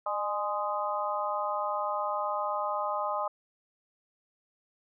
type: harmonic tone with a mistuned harmonic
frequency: 207.7 Hz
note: G#3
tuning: in tune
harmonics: 3 / 4 / 5 / 6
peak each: -34 / -34 / -34 / -34 dBFS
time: 0.06-3.28 s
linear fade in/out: 5 ms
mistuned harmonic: 3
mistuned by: -45 cents
effects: none